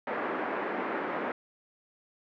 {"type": "band-pass noise", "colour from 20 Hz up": "pink", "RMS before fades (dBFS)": -33, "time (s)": [0.07, 1.32], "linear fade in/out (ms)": 2, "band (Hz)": [260, 1900], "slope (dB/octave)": 24, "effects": []}